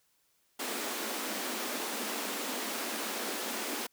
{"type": "high-pass noise", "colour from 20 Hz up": "pink", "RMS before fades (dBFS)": -36, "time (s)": [0.59, 3.87], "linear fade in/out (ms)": 10, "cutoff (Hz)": 210, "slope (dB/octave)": 96, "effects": ["white hiss -72 dBFS RMS until 3.92 s"]}